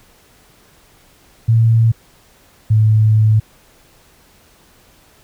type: tone pair in turn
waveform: sine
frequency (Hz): 113.8 / 108.6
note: A#2 / A2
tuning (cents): -41 / -22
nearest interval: minor second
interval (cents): 81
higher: first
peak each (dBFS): -8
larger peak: neither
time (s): 1.48-1.92 / 2.7-3.4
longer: second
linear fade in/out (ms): 10
effects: pink hiss -50 dBFS RMS until 5.23 s